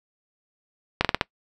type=slowing click train; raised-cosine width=0.3 ms; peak=-3 dBFS; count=5; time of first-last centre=1.01-1.211 s; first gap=37 ms; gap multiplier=1.21; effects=noise-tail reverb RT60 0.1 s tail -23 dB re dry